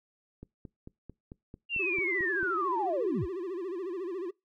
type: click train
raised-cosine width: 3 ms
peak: -31 dBFS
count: 10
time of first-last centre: 0.43-2.43 s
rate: 4.5 Hz
type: linear sweep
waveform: sine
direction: down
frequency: 2830 to 30.37 Hz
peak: -28 dBFS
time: 1.69-3.27 s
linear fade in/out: 50 ms
type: tone with vibrato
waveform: triangle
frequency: 364.3 Hz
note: F#4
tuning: 27 cents flat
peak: -31 dBFS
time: 1.79-4.31 s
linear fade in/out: 10 ms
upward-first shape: sine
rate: 14 Hz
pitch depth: 140 cents each way
effects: noise-tail reverb RT60 0.2 s tail -24 dB re dry